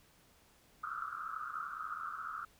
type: band-pass noise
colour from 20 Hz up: pink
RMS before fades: -42 dBFS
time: 0.83-2.45 s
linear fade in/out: 5 ms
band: 1200 to 1400 Hz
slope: 96 dB/octave
effects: pink hiss -66 dBFS RMS until 2.59 s